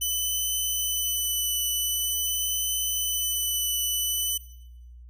10% pulse tone with vibrato, 3000 Hz, F#7, 23 cents sharp, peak -17 dBFS, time 0.01-4.38 s, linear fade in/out 10 ms, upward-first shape triangle, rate 0.46 Hz, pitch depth 13 cents each way, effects noise-tail reverb RT60 0.9 s tail -19 dB re dry + added 60 Hz sine -43 dBFS peak until 5.09 s

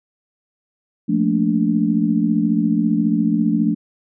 sine chord, Bb major seventh, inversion second, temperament just, 174.81 / 218.5 / 233.1 / 291.4 Hz, F3 / A3 / Bb3 / D4, +2 / -12 / 0 / -13 cents, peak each -21 / -18 / -23 / -20 dBFS, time 1.08-3.75 s, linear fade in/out 20 ms, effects none

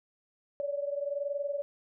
sine tone pair together, 565 / 586 Hz, C#5 / D5, +33 / -4 cents, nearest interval minor second, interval 63 cents, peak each -32 / -36 dBFS, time 0.6-1.62 s, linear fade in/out 0 ms, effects none

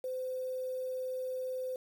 sine tone with quantisation, 513 Hz, C5, 34 cents flat, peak -34 dBFS, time 0.04-1.76 s, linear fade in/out 2 ms, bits 9, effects none

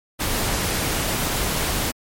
pink noise, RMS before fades -23 dBFS, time 0.19-1.92 s, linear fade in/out 20 ms, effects MP3 64 kbps

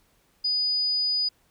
sine tone, 4950 Hz, D#8, 10 cents flat, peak -22 dBFS, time 0.44-1.29 s, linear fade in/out 10 ms, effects pink hiss -65 dBFS RMS until 1.5 s

